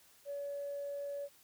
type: tone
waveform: sine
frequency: 568 Hz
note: C#5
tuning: 42 cents sharp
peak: -37 dBFS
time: 0.25-1.29 s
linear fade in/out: 50 ms
effects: tanh soft clip ceiling -33 dBFS + white hiss -64 dBFS RMS until 1.43 s